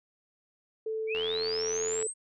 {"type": "tone", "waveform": "sine", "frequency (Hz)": 440, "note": "A4", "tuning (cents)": 0, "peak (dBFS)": -30, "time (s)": [0.86, 2.07], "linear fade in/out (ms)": 5}
{"type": "linear sweep", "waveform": "sine", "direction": "up", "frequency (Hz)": [2217, 8470], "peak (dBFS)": -32, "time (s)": [1.07, 2.14], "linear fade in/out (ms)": 50}
{"type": "click train", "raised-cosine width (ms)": 0.3, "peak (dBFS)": -24, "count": 75, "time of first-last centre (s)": [1.15, 2.026], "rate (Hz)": 84.5}
{"effects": []}